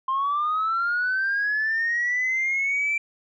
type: linear sweep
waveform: sine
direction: up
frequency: 1047 to 2350 Hz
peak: -20 dBFS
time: 0.08-2.98 s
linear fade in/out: 5 ms
effects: tanh soft clip ceiling -18 dBFS